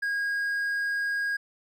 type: tone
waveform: triangle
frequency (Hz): 1635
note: G#6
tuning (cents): -28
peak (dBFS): -24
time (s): 0.02-1.37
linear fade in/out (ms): 10
effects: none